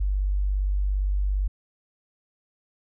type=tone; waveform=sine; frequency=48.74 Hz; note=G1; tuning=9 cents flat; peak=-21 dBFS; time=0-1.48 s; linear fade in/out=10 ms; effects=none